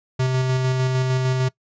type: tone with tremolo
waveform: square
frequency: 129.4 Hz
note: C3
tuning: 19 cents flat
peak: -18 dBFS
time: 0.19-1.49 s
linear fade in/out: 10 ms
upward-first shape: square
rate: 6.6 Hz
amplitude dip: 25%
effects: noise-tail reverb RT60 0.1 s tail -21 dB re dry + resampled to 16000 Hz